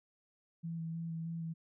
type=tone with vibrato; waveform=sine; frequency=164.81 Hz; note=E3; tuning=in tune; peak=-37 dBFS; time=0.63-1.54 s; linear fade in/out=20 ms; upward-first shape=square; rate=3.2 Hz; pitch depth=14 cents each way; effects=none